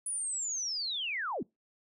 sine linear sweep, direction down, 9956 to 164.81 Hz, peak -32 dBFS, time 0.06-1.43 s, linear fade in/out 5 ms, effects noise-tail reverb RT60 0.2 s tail -24 dB re dry

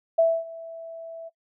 sine tone with ADSR envelope, 659.3 Hz, E5, in tune, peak -14 dBFS, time 0.18-1.3 s, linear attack 11 ms, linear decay 250 ms, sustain -21 dB, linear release 26 ms, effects noise-tail reverb RT60 0.1 s tail -24 dB re dry

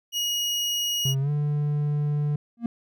30% pulse tone, 2890 Hz, F#7, 41 cents flat, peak -21 dBFS, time 0.12-1.15 s, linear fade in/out 50 ms
triangle tone with pitch glide, 135.1 to 147.33 Hz, C#3 to D3, -44 to +6 cents, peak -20 dBFS, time 1.05-2.36 s, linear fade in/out 5 ms, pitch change +150 cents, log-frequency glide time 1.2-1.3 s
triangle tone with exponential growth, 234 Hz, A#3, 7 cents sharp, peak -18 dBFS, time 2.57-2.66 s, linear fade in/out 2 ms, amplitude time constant 18 ms
effects none

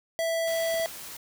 square tone, 659.3 Hz, E5, in tune, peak -26 dBFS, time 0.19-0.86 s, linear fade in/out 0 ms
white noise, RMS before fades -41 dBFS, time 0.47-1.17 s, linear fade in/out 5 ms
clicks, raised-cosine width 2 ms, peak -34 dBFS, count 2, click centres 0.742 / 0.798 s
effects none

